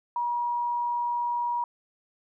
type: tone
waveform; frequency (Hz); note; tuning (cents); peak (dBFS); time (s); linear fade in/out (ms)
sine; 958; A#5; +47; -25; 0.16-1.64; 2
effects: none